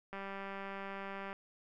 click train, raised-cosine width 0.5 ms, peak -29 dBFS, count 236, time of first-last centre 0.13-1.329 s, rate 196 Hz, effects none

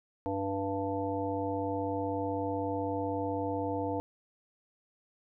harmonic tone, 98 Hz, G2, in tune, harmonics 1 / 3 / 5 / 7 / 9, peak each -39 / -35 / -35 / -38 / -38 dBFS, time 0.26-4 s, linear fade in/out 0 ms, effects none

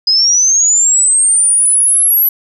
sine linear sweep, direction up, 4978 to 11840 Hz, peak -7 dBFS, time 0.07-2.29 s, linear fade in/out 5 ms, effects none

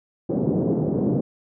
pink band-pass noise, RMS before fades -22 dBFS, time 0.29-1.21 s, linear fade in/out 10 ms, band 140 to 490 Hz, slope 24 dB/octave, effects none

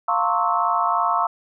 sine tone cluster, 699 / 908 / 1057 / 1120 / 1302 Hz, F5 / A#5 / C6 / C#6 / E6, +1 / -46 / +17 / +18 / -22 cents, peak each -24 dBFS, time 0.08-1.27 s, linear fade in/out 5 ms, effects none

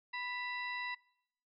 harmonic tone with a mistuned harmonic, 987.8 Hz, B5, in tune, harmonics 1 / 2 / 3 / 4 / 5, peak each -43 / -40 / -48 / -48 / -58 dBFS, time 0.13-0.95 s, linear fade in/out 10 ms, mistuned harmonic 3, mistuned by -150 cents, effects noise-tail reverb RT60 0.7 s tail -22 dB re dry

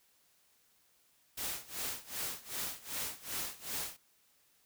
white noise with tremolo, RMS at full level -37 dBFS, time 1.37-3.97 s, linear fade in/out 10 ms, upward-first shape sine, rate 2.6 Hz, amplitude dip 90%, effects white hiss -70 dBFS RMS until 4.65 s

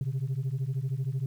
sine beating tone pair, 126.6 / 139.6 Hz, B2 / C#3, +43 / +13 cents, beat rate 13 Hz, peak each -29 dBFS, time 0.01-1.26 s, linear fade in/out 2 ms, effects tanh soft clip ceiling -25 dBFS + 10-bit

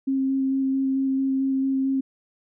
sine tone with vibrato, 267.8 Hz, C4, 40 cents sharp, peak -20 dBFS, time 0.07-2.01 s, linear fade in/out 10 ms, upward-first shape square, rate 4.5 Hz, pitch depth 8 cents each way, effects none

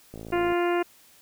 click train, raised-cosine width 2 ms, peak -26 dBFS, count 22, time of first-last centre 0.14-0.522 s, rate 55 Hz
harmonic tone, 349.2 Hz, F4, in tune, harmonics 1 / 2 / 3 / 4 / 5 / 6 / 7 / 8, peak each -23 / -29 / -33 / -35 / -37 / -39 / -40 / -41 dBFS, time 0.32-0.83 s, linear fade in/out 10 ms
effects white hiss -56 dBFS RMS until 1.21 s

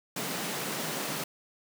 pink high-pass noise, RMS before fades -34 dBFS, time 0.16-1.24 s, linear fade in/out 5 ms, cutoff 140 Hz, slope 48 dB/octave, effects none

